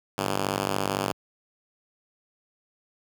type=ring-modulated tone; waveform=5% pulse; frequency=97.6 Hz; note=G2; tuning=7 cents flat; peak=-11 dBFS; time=0.18-1.12 s; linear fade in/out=0 ms; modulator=75.7 Hz; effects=high-pass 60 Hz 12 dB/octave